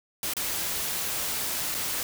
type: noise with dropouts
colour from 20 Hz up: white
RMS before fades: -30 dBFS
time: 0.23-2.03 s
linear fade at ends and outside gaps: 1 ms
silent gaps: 0.336-0.367 / 1.744-1.748 s
effects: none